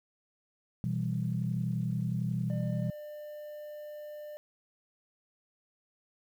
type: chord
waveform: sine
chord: E minor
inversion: second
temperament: equal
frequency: 123.47 / 164.81 / 196 Hz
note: B2 / E3 / G3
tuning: 0 / 0 / 0 cents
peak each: -32 / -33 / -35 dBFS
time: 0.84-2.9 s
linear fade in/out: 0 ms
type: tone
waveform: triangle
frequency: 598 Hz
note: D5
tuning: 31 cents sharp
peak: -39 dBFS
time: 2.5-4.37 s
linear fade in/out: 0 ms
effects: tanh soft clip ceiling -19 dBFS + 10-bit